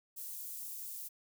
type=high-pass noise; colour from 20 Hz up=white; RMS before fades=-44 dBFS; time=0.16-1.09 s; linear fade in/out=20 ms; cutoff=9500 Hz; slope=12 dB/octave; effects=none